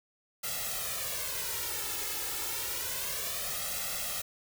white noise with flanger, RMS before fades -35 dBFS, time 0.43-4.22 s, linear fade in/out 10 ms, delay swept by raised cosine 1.5 to 2.32 ms, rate 0.29 Hz, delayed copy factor +0.85, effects none

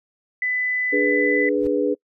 sine tone, 2000 Hz, B6, 21 cents sharp, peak -20 dBFS, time 0.42-1.49 s, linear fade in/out 2 ms
sine chord, G# diminished, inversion second, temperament equal, 293.7 / 415.3 / 493.9 Hz, D4 / G#4 / B4, 0 / 0 / 0 cents, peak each -22 dBFS, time 0.92-1.95 s, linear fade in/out 20 ms
brown noise with exponential growth, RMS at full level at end -33 dBFS, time 1.52-1.67 s, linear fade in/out 1 ms, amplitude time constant 32 ms
effects noise-tail reverb RT60 0.1 s tail -26 dB re dry

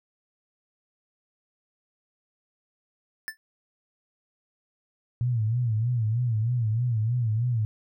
square tone with exponential decay, 1760 Hz, A6, in tune, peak -27 dBFS, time 3.28-3.37 s, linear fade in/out 0 ms, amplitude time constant 18 ms
sine tone with vibrato, 115.7 Hz, A#2, 13 cents flat, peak -22 dBFS, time 5.21-7.65 s, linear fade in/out 0 ms, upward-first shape sine, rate 3.2 Hz, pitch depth 130 cents each way
effects none

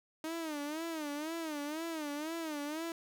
sawtooth tone with vibrato, 310 Hz, D#4, 6 cents flat, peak -33 dBFS, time 0.24-2.92 s, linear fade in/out 2 ms, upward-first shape sine, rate 2 Hz, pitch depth 130 cents each way, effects 10-bit

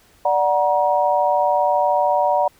sine chord, D augmented, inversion none, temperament equal with one note detuned, 587.3 / 740 / 948.6 Hz, D5 / F#5 / A#5, 0 / 0 / +30 cents, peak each -19 dBFS, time 0.25-2.48 s, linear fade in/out 5 ms, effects pink hiss -54 dBFS RMS until 2.59 s

